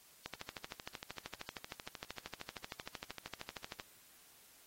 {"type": "click train", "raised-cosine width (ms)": 0.2, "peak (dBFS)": -25, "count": 47, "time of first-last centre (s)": [0.26, 3.798], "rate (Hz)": 13, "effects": ["white hiss -63 dBFS RMS until 4.66 s", "AAC 48 kbps"]}